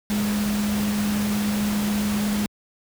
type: tone in noise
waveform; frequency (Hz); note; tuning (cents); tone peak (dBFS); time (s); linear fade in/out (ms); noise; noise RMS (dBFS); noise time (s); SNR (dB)
sine; 207.7; G#3; 0; -21; 0.1-2.46; 0; pink; -30; 0.1-2.46; +6
effects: high-pass 60 Hz 12 dB/octave